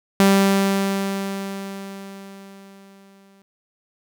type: tone with exponential decay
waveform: sawtooth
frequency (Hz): 196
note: G3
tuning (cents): 0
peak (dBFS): -8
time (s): 0.2-3.42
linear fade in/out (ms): 0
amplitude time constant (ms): 700
effects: none